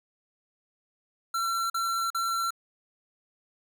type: tone bursts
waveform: square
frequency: 1354 Hz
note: E6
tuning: 46 cents sharp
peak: -27 dBFS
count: 3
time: 1.34-2.506 s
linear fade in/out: 5 ms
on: 360 ms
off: 43 ms
effects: none